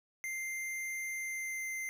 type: tone with pitch glide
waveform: square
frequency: 2093 to 2080 Hz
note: C7 to C7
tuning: 0 to -11 cents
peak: -37 dBFS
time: 0.24-1.89 s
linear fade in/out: 0 ms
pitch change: -11 cents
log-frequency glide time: 1.09-1.7 s
effects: none